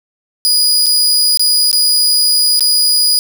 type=tone with dropouts; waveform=sawtooth; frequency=4914 Hz; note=D#8; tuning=22 cents flat; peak=-6 dBFS; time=0.45-3.19 s; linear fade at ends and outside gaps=0 ms; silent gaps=0.86-0.866 / 1.373-1.395 / 1.714-1.729 / 2.594-2.607 s; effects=none